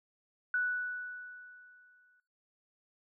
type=tone with exponential decay; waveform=sine; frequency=1480 Hz; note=F#6; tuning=in tune; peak=-27 dBFS; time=0.54-2.2 s; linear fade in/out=2 ms; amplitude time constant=360 ms; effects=noise-tail reverb RT60 0.4 s tail -21 dB re dry